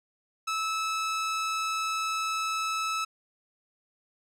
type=tone; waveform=sawtooth; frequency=1304 Hz; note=E6; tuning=19 cents flat; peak=-24 dBFS; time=0.47-3.05 s; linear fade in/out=10 ms; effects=low-pass 9000 Hz 12 dB/octave